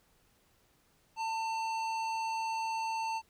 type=tone with hard clipping; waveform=sine; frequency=896 Hz; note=A5; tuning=31 cents sharp; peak=-34 dBFS; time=1.16-3.22 s; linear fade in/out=50 ms; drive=13 dB; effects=pink hiss -69 dBFS RMS until 3.29 s